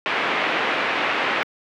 white low-pass noise, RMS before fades -22 dBFS, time 0.06-1.43 s, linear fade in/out 0 ms, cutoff 2600 Hz, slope 24 dB/octave, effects high-pass 300 Hz 12 dB/octave

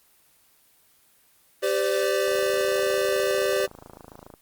square chord, G suspended fourth, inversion none, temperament equal with one note detuned, 392 / 511.6 / 587.3 Hz, G4 / C5 / D5, 0 / -39 / 0 cents, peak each -26 / -27 / -27 dBFS, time 1.62-3.67 s, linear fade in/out 20 ms
click train, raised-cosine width 1 ms, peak -28 dBFS, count 57, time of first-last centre 2.28-4.339 s, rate 27.2 Hz
effects white hiss -60 dBFS RMS until 4.41 s + Opus 24 kbps

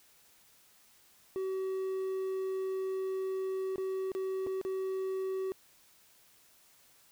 triangle tone with dropouts, 380.2 Hz, F#4, 47 cents sharp, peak -30 dBFS, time 1.36-5.52 s, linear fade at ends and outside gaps 0 ms, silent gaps 3.759-3.781 / 4.118-4.15 / 4.465-4.47 / 4.614-4.65 s, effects white hiss -63 dBFS RMS until 7.11 s

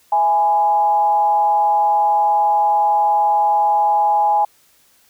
sine tone with frequency modulation, 830.6 Hz, G#5, in tune, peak -12 dBFS, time 0.12-4.45 s, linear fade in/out 5 ms, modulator 170 Hz, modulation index 0.44, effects white hiss -55 dBFS RMS until 5.09 s

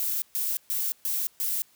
violet noise bursts, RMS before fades -28 dBFS, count 5, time 0-1.62 s, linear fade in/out 0 ms, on 220 ms, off 130 ms, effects white hiss -61 dBFS RMS until 1.75 s

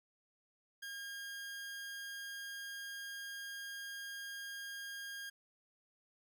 sawtooth tone, 1620 Hz, G#6, 43 cents flat, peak -40 dBFS, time 0.82-5.3 s, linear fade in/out 10 ms, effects none

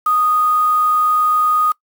sine tone with quantisation, 1239 Hz, D#6, 8 cents flat, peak -12 dBFS, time 0.06-1.72 s, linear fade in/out 5 ms, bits 5, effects noise-tail reverb RT60 0.1 s tail -22 dB re dry

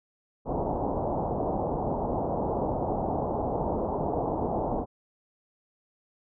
white low-pass noise, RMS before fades -29 dBFS, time 0.45-4.86 s, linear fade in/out 50 ms, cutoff 890 Hz, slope 48 dB/octave, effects none

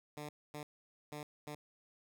10% pulse tone bursts at uneven times, 148.7 Hz, D3, 22 cents sharp, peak -35 dBFS, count 4, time 0.17-0.29 / 0.54-0.63 / 1.12-1.23 / 1.47-1.55 s, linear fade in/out 2 ms, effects none

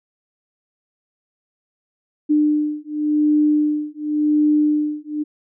sine beating tone pair, 299.7 / 300.61 Hz, D4 / D4, +35 / +40 cents, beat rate 0.91 Hz, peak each -18 dBFS, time 2.29-5.24 s, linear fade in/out 20 ms, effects none

